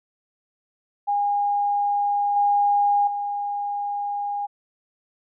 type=tone with level steps; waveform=sine; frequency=815 Hz; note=G#5; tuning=33 cents flat; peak=-19 / -16 / -24 dBFS; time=1.07-4.47 s; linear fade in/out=20 ms; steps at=2.36 / 3.07 s; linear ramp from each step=5 ms; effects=none